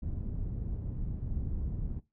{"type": "low-pass noise", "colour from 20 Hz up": "pink", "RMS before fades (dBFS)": -35, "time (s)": [0.02, 2], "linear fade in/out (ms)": 10, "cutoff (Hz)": 160, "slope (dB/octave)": 12, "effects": ["noise-tail reverb RT60 0.2 s tail -17 dB re dry"]}